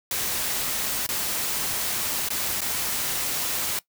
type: noise with dropouts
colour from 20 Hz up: white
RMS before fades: -27 dBFS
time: 0.11-3.79 s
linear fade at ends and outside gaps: 2 ms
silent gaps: 1.065-1.089 / 2.287-2.303 / 2.607-2.616 s
effects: noise-tail reverb RT60 0.1 s tail -19 dB re dry